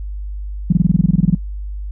sine tone bursts, 174.61 Hz, F3, in tune, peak -7 dBFS, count 14, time 0.7-1.349 s, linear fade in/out 5 ms, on 25 ms, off 23 ms, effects noise-tail reverb RT60 0.1 s tail -23 dB re dry + added 50 Hz sine -23 dBFS peak until 1.91 s

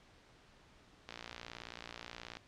click train, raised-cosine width 0.2 ms, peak -27 dBFS, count 76, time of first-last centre 1.09-2.37 s, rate 58.6 Hz, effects pink hiss -63 dBFS RMS until 2.47 s + low-pass 5000 Hz 12 dB/octave

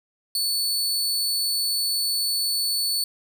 sawtooth tone, 4454 Hz, C#8, 7 cents sharp, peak -19 dBFS, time 0.35-3.04 s, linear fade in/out 2 ms, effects none

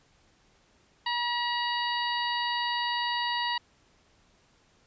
harmonic tone with a mistuned harmonic, 960 Hz, B5, 49 cents flat, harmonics 1 / 2 / 3 / 4 / 5, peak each -30 / -33 / -35 / -36 / -37 dBFS, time 1.06-3.58 s, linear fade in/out 5 ms, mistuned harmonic 5, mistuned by -74 cents, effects pink hiss -64 dBFS RMS until 4.86 s + resampled to 16000 Hz

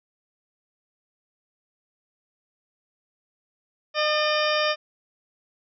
harmonic tone with a mistuned harmonic, 608 Hz, D#5, 40 cents flat, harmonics 1 / 2 / 3 / 4 / 5 / 6 / 8 / 9, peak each -24 / -27 / -29 / -30 / -31 / -32 / -33 / -34 dBFS, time 3.94-4.76 s, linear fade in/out 50 ms, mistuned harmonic 3, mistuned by -28 cents, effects none

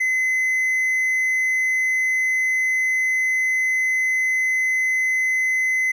triangle tone, 2040 Hz, C7, 44 cents flat, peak -16 dBFS, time 0-5.92 s, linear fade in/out 10 ms, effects none

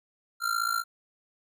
square tone with amplitude modulation, 1379 Hz, F6, 22 cents flat, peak -23 dBFS, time 0.4-0.84 s, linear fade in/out 50 ms, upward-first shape sine, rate 55.8 Hz, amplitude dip 85%, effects none

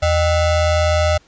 square ring-modulated tone, 347 Hz, F4, 11 cents flat, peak -11 dBFS, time 0.02-1.18 s, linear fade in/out 10 ms, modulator 265 Hz, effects pink hiss -53 dBFS RMS until 1.27 s + resampled to 16000 Hz

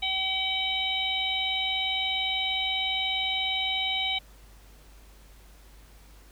harmonic tone, 763 Hz, G5, 47 cents flat, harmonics 1 / 3 / 4 / 5, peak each -35 / -31 / -30 / -30 dBFS, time 0.02-4.19 s, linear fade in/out 10 ms, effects added 50 Hz sine -50 dBFS peak until 6.31 s + pink hiss -57 dBFS RMS until 6.31 s

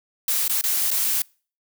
blue noise with dropouts, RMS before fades -22 dBFS, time 0.28-1.22 s, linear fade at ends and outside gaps 2 ms, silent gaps 0.48-0.495 / 0.612-0.638 / 0.905-0.913 s, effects noise-tail reverb RT60 0.4 s tail -26 dB re dry

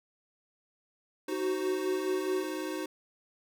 square chord, C diminished, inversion first, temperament equal, 311.1 / 370 / 523.3 Hz, Eb4 / Gb4 / C5, 0 / 0 / 0 cents, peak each -37 / -38 / -42 dBFS, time 1.28-2.86 s, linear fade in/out 5 ms
triangle tone with vibrato, 374.7 Hz, F#4, 22 cents sharp, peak -28 dBFS, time 1.32-2.44 s, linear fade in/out 5 ms, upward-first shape sine, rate 15 Hz, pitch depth 9 cents each way
effects none

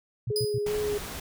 sine tone bursts, 120 Hz, B2, 49 cents flat, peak -27 dBFS, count 3, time 0.27-0.585 s, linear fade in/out 5 ms, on 45 ms, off 90 ms
sine tone with vibrato, 417.5 Hz, G#4, 9 cents sharp, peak -26 dBFS, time 0.3-0.98 s, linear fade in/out 5 ms, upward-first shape sine, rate 2.6 Hz, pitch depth 19 cents each way
sawtooth tone with exponential decay, 4978 Hz, D#8, in tune, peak -23 dBFS, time 0.36-0.75 s, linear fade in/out 1 ms, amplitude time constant 83 ms
pink noise, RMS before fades -37 dBFS, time 0.66-1.2 s, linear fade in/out 5 ms
effects none

